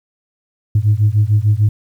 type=beating tone pair; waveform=sine; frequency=102.1 / 108.8 Hz; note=G#2 / A2; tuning=-29 / -19 cents; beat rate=6.7 Hz; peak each=-12 dBFS; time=0.75-1.69 s; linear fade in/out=5 ms; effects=tanh soft clip ceiling -5 dBFS + 8-bit